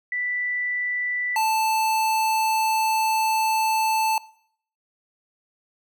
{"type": "tone pair in turn", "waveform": ["sine", "square"], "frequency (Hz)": [1975.5, 880], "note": ["B6", "A5"], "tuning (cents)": [0, 0], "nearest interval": "octave + major second", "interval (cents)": 1400, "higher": "first", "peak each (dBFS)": [-24, -20], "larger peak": "second", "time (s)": [[0.12, 1.36], [1.36, 4.18]], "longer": "second", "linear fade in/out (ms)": 2, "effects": ["noise-tail reverb RT60 0.6 s tail -20 dB re dry"]}